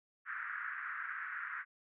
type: band-pass noise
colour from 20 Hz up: white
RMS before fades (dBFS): -42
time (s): 0.25-1.65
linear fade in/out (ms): 50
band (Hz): 1300 to 1800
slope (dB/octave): 48
effects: none